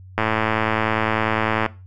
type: click train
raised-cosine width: 0.5 ms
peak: -4 dBFS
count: 164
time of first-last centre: 0.18-1.662 s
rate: 110 Hz
effects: noise-tail reverb RT60 0.3 s tail -19 dB re dry + added 93 Hz sine -39 dBFS peak until 1.86 s